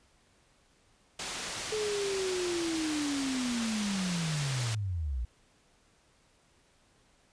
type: low-pass noise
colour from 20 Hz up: white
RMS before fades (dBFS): -38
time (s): 1.19-4.75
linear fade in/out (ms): 5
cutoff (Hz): 6500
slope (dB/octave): 12
type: linear sweep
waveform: sine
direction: down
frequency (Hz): 433.9 to 55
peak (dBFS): -30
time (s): 1.72-5.25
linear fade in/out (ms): 5
effects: pink hiss -66 dBFS RMS until 7.32 s + resampled to 22050 Hz